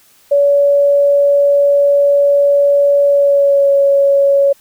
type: tone with pitch glide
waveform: sine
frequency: 568 to 558.2 Hz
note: C#5 to C#5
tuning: +42 to +12 cents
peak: -7 dBFS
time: 0.31-4.53 s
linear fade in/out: 10 ms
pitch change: -30 cents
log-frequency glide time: 3.05-3.71 s
effects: white hiss -49 dBFS RMS until 4.6 s